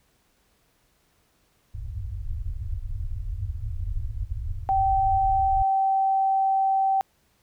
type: low-pass noise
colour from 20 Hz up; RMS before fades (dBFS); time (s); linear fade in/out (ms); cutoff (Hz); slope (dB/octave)
pink; -30; 1.74-5.63; 10; 110; 96
type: tone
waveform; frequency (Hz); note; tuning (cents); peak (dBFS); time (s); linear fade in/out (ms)
sine; 774; G5; -22; -19; 4.69-7.01; 0
effects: pink hiss -66 dBFS RMS until 7.42 s